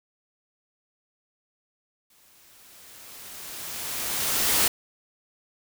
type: noise with exponential growth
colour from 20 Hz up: white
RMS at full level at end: -20 dBFS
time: 2.1-4.68 s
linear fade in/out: 5 ms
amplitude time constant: 560 ms
effects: none